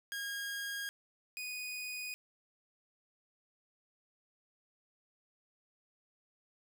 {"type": "tone pair in turn", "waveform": "sawtooth", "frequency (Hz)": [1630, 2481], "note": ["G#6", "D#7"], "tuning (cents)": [-33, -6], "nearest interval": "perfect fifth", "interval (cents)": 727, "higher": "second", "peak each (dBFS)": [-34, -36], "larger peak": "first", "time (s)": [[0.12, 0.89], [1.37, 2.14]], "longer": "neither", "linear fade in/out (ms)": 0, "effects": []}